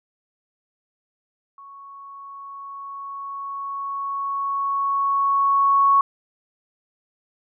sine tone with level ramp, 1108.7 Hz, C#6, in tune, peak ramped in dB -40 to -12 dBFS, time 1.58-6.01 s, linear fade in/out 2 ms, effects none

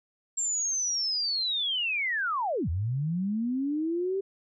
sine linear two-way sweep, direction down then up, 7459 to 77 to 396 Hz, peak -26 dBFS, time 0.37-4.21 s, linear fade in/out 10 ms, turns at 2.69 s, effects none

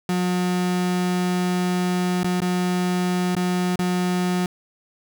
35% pulse tone with dropouts, 180 Hz, F#3, 47 cents flat, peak -18 dBFS, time 0.09-4.46 s, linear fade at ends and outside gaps 2 ms, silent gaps 2.233-2.244 / 2.404-2.418 / 3.352-3.365 / 3.758-3.791 s, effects none

